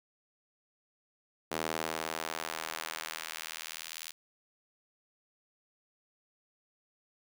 sawtooth tone with high-pass filter sweep, 80.3 Hz, E2, 45 cents flat, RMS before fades -39 dBFS, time 1.51-4.12 s, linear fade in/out 10 ms, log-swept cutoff 380 to 3400 Hz, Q 0.72, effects none

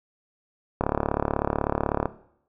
click train, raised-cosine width 1 ms, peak -8 dBFS, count 46, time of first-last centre 0.81-2.057 s, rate 36.1 Hz, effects noise-tail reverb RT60 0.7 s tail -17 dB re dry

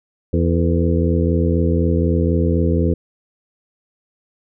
harmonic tone with a mistuned harmonic, 84 Hz, E2, 33 cents sharp, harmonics 1 / 2 / 3 / 4 / 5 / 6, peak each -17 / -20 / -22 / -23 / -24 / -25 dBFS, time 0.33-2.94 s, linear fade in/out 5 ms, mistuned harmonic 5, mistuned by +69 cents, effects none

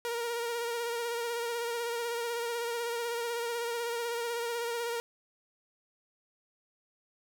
sawtooth tone with vibrato, 470 Hz, A#4, 14 cents sharp, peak -28 dBFS, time 0.05-5 s, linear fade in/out 0 ms, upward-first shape sine, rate 16 Hz, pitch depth 32 cents each way, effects none

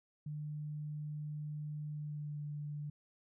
sine tone with pitch glide, 150 to 147.68 Hz, D3 to D3, +37 to +10 cents, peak -39 dBFS, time 0.26-2.9 s, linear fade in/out 5 ms, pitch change -27 cents, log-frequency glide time 1.92-2.4 s, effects none

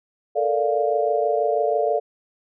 sine chord, Bb major seventh, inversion third, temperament equal, 440 / 466.2 / 587.3 / 698.5 Hz, A4 / Bb4 / D5 / F5, 0 / 0 / 0 / 0 cents, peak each -23 / -27 / -23 / -23 dBFS, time 0.35-2 s, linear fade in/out 20 ms, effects none

